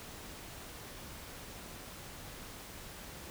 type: silence
effects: pink hiss -48 dBFS RMS until 3.3 s